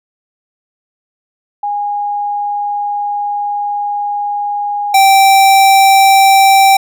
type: tone pair in turn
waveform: sine / square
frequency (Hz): 821 / 779.6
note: G#5 / G5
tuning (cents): -20 / -10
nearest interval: minor second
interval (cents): 90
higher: first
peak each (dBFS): -14 / -5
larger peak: second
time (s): 1.63-4.94 / 4.94-6.77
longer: first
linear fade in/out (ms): 5
effects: none